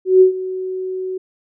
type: tone with ADSR envelope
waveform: sine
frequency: 373.4 Hz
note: F#4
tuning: 16 cents sharp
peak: -4 dBFS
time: 0.05-1.18 s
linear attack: 160 ms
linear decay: 110 ms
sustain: -17 dB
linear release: 8 ms
effects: none